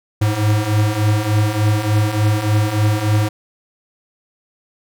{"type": "beating tone pair", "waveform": "square", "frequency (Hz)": [103.83, 107.23], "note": ["G#2", "A2"], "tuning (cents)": [0, -44], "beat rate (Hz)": 3.4, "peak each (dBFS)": [-20, -16], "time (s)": [0.21, 3.29], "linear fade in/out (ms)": 10, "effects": []}